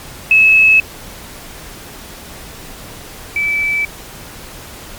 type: tone pair in turn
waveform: sine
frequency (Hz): 2589 / 2311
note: E7 / D7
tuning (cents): -32 / -28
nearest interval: major second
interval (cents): 196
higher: first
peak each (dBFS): -5 / -13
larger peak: first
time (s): 0.31-0.8 / 3.36-3.85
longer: neither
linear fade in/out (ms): 2
effects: pink hiss -33 dBFS RMS until 4.98 s + MP3 96 kbps